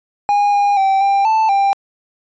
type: tone with pitch steps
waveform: triangle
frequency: 818 / 812 / 776 / 793 / 881 / 792 Hz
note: G#5 / G#5 / G5 / G5 / A5 / G5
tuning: -26 / -39 / -18 / +20 / +2 / +18 cents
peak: -9 dBFS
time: 0.29-1.73 s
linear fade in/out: 0 ms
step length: 240 ms
effects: resampled to 16000 Hz